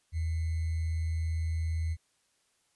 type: tone with sample-and-hold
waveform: sine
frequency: 81.2 Hz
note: E2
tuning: 26 cents flat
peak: -28 dBFS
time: 0.12-1.97 s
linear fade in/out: 50 ms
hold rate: 2100 Hz
effects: white hiss -72 dBFS RMS until 2.75 s + resampled to 24000 Hz